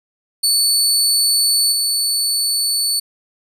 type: tone with level steps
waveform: 25% pulse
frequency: 4470 Hz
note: C#8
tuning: 14 cents sharp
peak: -8 / -11 dBFS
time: 0.43-3 s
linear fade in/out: 10 ms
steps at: 1.72 s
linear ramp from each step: 2 ms
effects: none